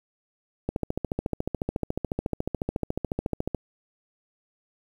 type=click train; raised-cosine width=2 ms; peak=-13 dBFS; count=41; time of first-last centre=0.69-3.547 s; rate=14 Hz; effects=8-bit